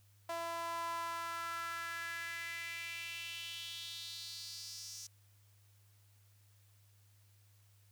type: tone with high-pass filter sweep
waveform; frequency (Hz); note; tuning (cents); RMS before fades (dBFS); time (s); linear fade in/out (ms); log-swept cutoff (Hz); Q
sawtooth; 335.5; E4; +31; -43; 0.29-5.07; 5; 770 to 5900; 4
effects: added 101 Hz sine -64 dBFS peak until 7.91 s + white hiss -72 dBFS RMS until 7.91 s